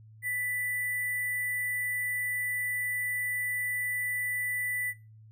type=tone with sample-and-hold; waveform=sine; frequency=1981 Hz; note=B6; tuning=5 cents sharp; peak=-29 dBFS; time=0.22-4.94 s; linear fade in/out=50 ms; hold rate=11025 Hz; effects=noise-tail reverb RT60 0.3 s tail -19 dB re dry + added 109 Hz sine -50 dBFS peak until 5.31 s